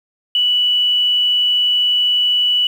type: tone with quantisation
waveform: sine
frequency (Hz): 2956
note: F#7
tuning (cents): -2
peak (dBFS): -12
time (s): 0.35-2.67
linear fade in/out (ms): 2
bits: 7
effects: none